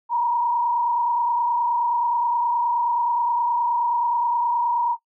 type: tone with frequency modulation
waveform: sine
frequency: 951 Hz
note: A#5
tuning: 34 cents sharp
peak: -18 dBFS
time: 0.09-4.97 s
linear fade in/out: 50 ms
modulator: 29.5 Hz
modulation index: 0.88
effects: noise-tail reverb RT60 0.1 s tail -17 dB re dry